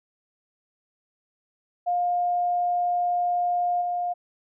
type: tone with level steps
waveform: sine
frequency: 708 Hz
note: F5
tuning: 23 cents sharp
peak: -21 / -24 dBFS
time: 1.86-4.14 s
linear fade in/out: 20 ms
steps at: 3.81 s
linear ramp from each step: 10 ms
effects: none